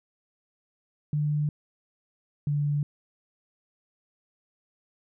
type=tone pair in turn; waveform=sine; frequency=148.8 / 145.74 Hz; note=D3 / D3; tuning=+23 / -13 cents; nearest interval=unison; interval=36 cents; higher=first; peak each=-23 dBFS; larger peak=neither; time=1.13-1.49 / 2.47-2.83 s; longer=neither; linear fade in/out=2 ms; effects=none